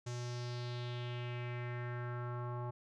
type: tone with low-pass filter sweep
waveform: square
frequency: 121.7 Hz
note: B2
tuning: 25 cents flat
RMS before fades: -41 dBFS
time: 0.06-2.71 s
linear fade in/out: 10 ms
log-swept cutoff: 6700 to 970 Hz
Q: 3
effects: none